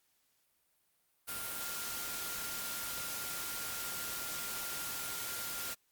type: tone in noise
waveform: sine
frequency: 1396.9 Hz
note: F6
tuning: in tune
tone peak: -47 dBFS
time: 1.27-5.75 s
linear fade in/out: 20 ms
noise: white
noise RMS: -40 dBFS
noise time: 1.27-5.75 s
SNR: -10 dB
effects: white hiss -75 dBFS RMS until 5.91 s + Opus 48 kbps